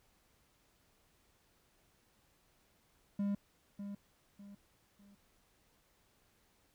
triangle tone with echo, 201.3 Hz, G3, 46 cents sharp, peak -30 dBFS, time 3.19-3.35 s, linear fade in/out 5 ms, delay 600 ms, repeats 3, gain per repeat -9 dB, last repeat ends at 5.15 s, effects pink hiss -72 dBFS RMS until 6.74 s

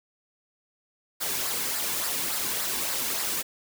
white noise with flanger, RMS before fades -29 dBFS, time 1.2-3.43 s, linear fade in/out 20 ms, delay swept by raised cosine 0.31 to 1.61 ms, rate 3.5 Hz, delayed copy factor -0.5, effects none

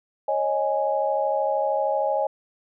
sine chord, C# suspended second, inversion none, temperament equal with one note detuned, 549.3 / 622.3 / 830.6 Hz, C#5 / D#5 / G#5, -16 / 0 / 0 cents, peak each -25 dBFS, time 0.28-2.27 s, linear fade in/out 5 ms, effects none

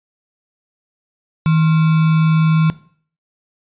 sine tone with sample-and-hold, 159.6 Hz, D#3, 44 cents sharp, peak -10 dBFS, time 1.46-2.7 s, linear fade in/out 0 ms, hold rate 1225 Hz, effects noise-tail reverb RT60 0.5 s tail -18 dB re dry + resampled to 8000 Hz

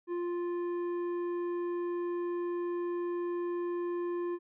triangle tone with tanh clipping, 349.2 Hz, F4, in tune, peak -33 dBFS, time 0.07-4.39 s, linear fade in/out 50 ms, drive 13 dB, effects none

